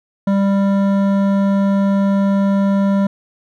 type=tone with hard clipping; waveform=triangle; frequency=197.5 Hz; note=G3; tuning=13 cents sharp; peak=-14 dBFS; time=0.27-3.07 s; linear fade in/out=5 ms; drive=16 dB; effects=none